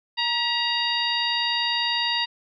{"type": "harmonic tone with a mistuned harmonic", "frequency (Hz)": 940, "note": "A#5", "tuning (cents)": 14, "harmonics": [1, 2, 3, 4, 5], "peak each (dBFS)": [-29, -29, -27, -27, -29], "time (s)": [0.17, 2.26], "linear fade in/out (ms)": 20, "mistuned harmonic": 2, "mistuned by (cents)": 45, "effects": []}